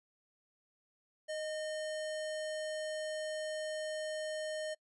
sine tone with sample-and-hold, 620 Hz, D#5, 6 cents flat, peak -36 dBFS, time 1.28-4.75 s, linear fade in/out 20 ms, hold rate 2450 Hz, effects noise-tail reverb RT60 0.1 s tail -25 dB re dry + resampled to 24000 Hz

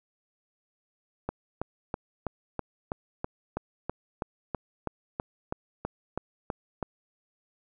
click train, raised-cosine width 1 ms, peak -16 dBFS, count 18, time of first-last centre 1.29-6.827 s, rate 3.07 Hz, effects none

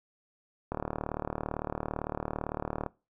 click train, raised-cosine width 1 ms, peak -18 dBFS, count 82, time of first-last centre 0.72-2.863 s, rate 37.8 Hz, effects noise-tail reverb RT60 0.3 s tail -22 dB re dry

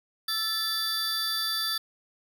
square tone cluster, 1323 / 1752 / 3516 / 4650 Hz, E6 / A6 / A7 / D8, +6 / -8 / -2 / -18 cents, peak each -38 / -38 / -32 / -30 dBFS, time 0.28-1.78 s, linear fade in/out 5 ms, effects none

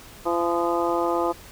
harmonic tone with a mistuned harmonic, 170.9 Hz, F3, 37 cents flat, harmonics 2 / 3 / 4 / 5 / 6 / 7, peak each -25 / -27 / -28 / -29 / -30 / -30 dBFS, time 0.25-1.33 s, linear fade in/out 20 ms, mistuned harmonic 7, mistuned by +49 cents, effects pink hiss -45 dBFS RMS until 1.51 s

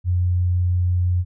sine tone, 89.4 Hz, F2, 41 cents sharp, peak -16 dBFS, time 0.04-1.25 s, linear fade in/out 50 ms, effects none

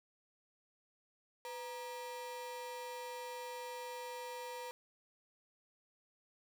45% pulse ring-modulated tone, 722 Hz, F#5, 43 cents flat, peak -40 dBFS, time 1.45-4.71 s, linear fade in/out 0 ms, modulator 222 Hz, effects none

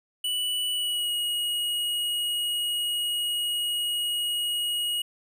square tone with pitch glide, 2960 to 2892 Hz, F#7 to F#7, 0 to -40 cents, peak -26 dBFS, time 0.24-5.02 s, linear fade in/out 5 ms, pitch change -40 cents, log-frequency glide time 0.72-1.12 s, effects none

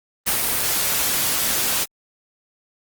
white noise with ADSR envelope, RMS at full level -18 dBFS, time 0.26-1.86 s, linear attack 19 ms, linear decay 93 ms, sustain -3 dB, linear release 34 ms, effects Opus 24 kbps

